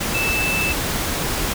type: tone in noise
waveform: sine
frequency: 2637 Hz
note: E7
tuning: in tune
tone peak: -20 dBFS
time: 0.14-0.73 s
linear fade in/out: 10 ms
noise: pink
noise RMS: -23 dBFS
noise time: 0-1.54 s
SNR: 0 dB
effects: none